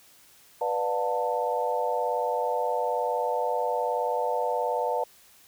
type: chord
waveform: sine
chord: B half-diminished seventh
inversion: none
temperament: just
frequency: 493.9 / 592.7 / 711.2 / 889 Hz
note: B4 / D5 / F5 / A5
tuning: 0 / +16 / +31 / +18 cents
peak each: -29 / -31 / -31 / -29 dBFS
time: 0.61-5.04 s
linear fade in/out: 5 ms
effects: white hiss -56 dBFS RMS until 5.47 s